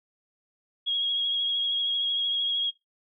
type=tone with vibrato; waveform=sine; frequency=3297 Hz; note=G#7; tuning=13 cents flat; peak=-24 dBFS; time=0.86-2.71 s; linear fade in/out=20 ms; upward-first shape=sine; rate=13 Hz; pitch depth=23 cents each way; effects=noise-tail reverb RT60 0.2 s tail -23 dB re dry